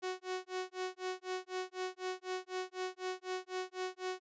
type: tone with tremolo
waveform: sawtooth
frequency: 370 Hz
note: F#4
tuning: in tune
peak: -31 dBFS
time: 0.02-4.2 s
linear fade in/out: 20 ms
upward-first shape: sine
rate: 4 Hz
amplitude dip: 100%
effects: resampled to 16000 Hz